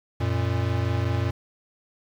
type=tone pair together; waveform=square; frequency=91.23 / 116.54 Hz; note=F#2 / A#2; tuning=-24 / 0 cents; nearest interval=major third; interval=424 cents; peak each=-26 dBFS; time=0.2-1.31 s; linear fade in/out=10 ms; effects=low-pass 4000 Hz 12 dB/octave + 8-bit